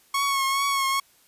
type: tone with vibrato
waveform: sawtooth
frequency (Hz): 1100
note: C#6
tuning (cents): -14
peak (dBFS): -18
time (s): 0.14-1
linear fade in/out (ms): 5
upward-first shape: triangle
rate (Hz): 2.4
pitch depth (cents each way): 40
effects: white hiss -59 dBFS RMS until 1.27 s + resampled to 32000 Hz